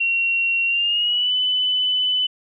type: tone with pitch glide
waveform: sine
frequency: 2740 to 3005 Hz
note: F7 to F#7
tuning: -34 to +26 cents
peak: -17 dBFS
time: 0-2.27 s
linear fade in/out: 10 ms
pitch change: +160 cents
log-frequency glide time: 0.66-1.34 s
effects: none

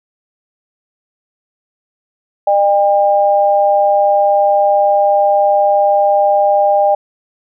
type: tone pair together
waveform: sine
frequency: 604.8 / 802 Hz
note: D#5 / G5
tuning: -49 / +39 cents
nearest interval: perfect fourth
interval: 488 cents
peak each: -11 dBFS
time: 2.47-6.95 s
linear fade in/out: 5 ms
effects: none

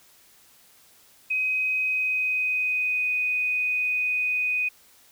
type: tone with pitch glide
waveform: sine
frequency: 2520 to 2492 Hz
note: D#7 to D#7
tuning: +21 to +2 cents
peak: -22 dBFS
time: 1.3-4.69 s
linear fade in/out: 10 ms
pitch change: -19 cents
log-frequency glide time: 1.88-3.1 s
effects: white hiss -56 dBFS RMS until 5.11 s

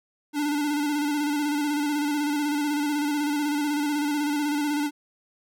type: tone with vibrato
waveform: square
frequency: 293.7 Hz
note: D4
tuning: in tune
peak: -24 dBFS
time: 0.33-4.91 s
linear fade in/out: 50 ms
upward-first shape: square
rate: 16 Hz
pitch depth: 35 cents each way
effects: none

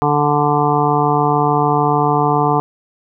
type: harmonic tone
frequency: 146.83 Hz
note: D3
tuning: in tune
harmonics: 1 / 2 / 3 / 5 / 6 / 7 / 8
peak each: -19 / -21 / -19 / -18 / -19 / -20 / -22 dBFS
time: 0.02-2.6 s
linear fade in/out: 0 ms
effects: none

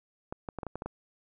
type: clicks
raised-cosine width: 1 ms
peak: -22 dBFS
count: 8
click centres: 0.325 / 0.488 / 0.587 / 0.632 / 0.667 / 0.756 / 0.821 / 0.86 s
effects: none

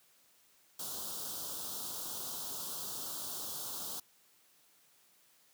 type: band-stop noise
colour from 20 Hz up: white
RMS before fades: -41 dBFS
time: 0.79-4 s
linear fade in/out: 5 ms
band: 1400 to 3200 Hz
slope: 48 dB/octave
effects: white hiss -67 dBFS RMS until 5.53 s + high-pass 100 Hz 12 dB/octave

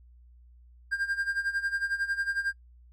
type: tone with tremolo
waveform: triangle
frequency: 1600 Hz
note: G6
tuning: 35 cents sharp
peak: -23 dBFS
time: 0.91-2.53 s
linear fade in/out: 20 ms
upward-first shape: sine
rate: 11 Hz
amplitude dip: 80%
effects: noise-tail reverb RT60 0.1 s tail -20 dB re dry + added 60 Hz sine -52 dBFS peak until 2.92 s

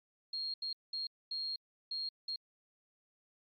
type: tone bursts at uneven times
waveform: sine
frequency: 4250 Hz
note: C8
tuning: 26 cents sharp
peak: -36 dBFS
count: 6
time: 0.33-0.54 / 0.62-0.73 / 0.93-1.07 / 1.31-1.56 / 1.91-2.09 / 2.28-2.36 s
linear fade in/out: 5 ms
effects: AAC 64 kbps

